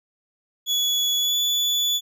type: tone with pitch glide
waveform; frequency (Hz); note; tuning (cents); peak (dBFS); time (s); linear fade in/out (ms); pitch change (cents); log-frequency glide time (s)
35% pulse; 3393 to 3452; G#7 to A7; +36 to -34; -18; 0.66-2.01; 50; +30; 1.18-1.37
effects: none